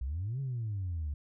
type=exponential two-way sweep; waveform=sine; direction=up then down; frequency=59 to 139.7 to 70.6 Hz; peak=-31 dBFS; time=0.01-1.14 s; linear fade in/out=5 ms; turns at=0.4 s; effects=tanh soft clip ceiling -29 dBFS